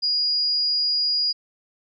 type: tone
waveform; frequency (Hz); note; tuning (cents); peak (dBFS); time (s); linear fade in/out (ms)
sine; 4877; D#8; -35; -19; 0.02-1.33; 20
effects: none